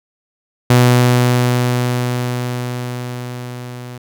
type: tone with level ramp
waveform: sawtooth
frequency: 123.47 Hz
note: B2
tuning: in tune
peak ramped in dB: -3 to -25 dBFS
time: 0.7-3.98 s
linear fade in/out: 5 ms
effects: none